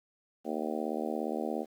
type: harmonic tone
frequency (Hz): 77.2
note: D#2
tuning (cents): -13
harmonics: 3 / 4 / 5 / 6 / 7 / 8 / 9 / 10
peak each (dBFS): -37 / -38 / -39 / -40 / -40 / -41 / -42 / -42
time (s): 0.44-1.66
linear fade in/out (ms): 50
effects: 10-bit